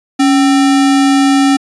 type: tone with sample-and-hold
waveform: sine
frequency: 277.2 Hz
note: C#4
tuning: in tune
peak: -6 dBFS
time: 0.19-1.57 s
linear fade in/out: 10 ms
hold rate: 1050 Hz
effects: resampled to 22050 Hz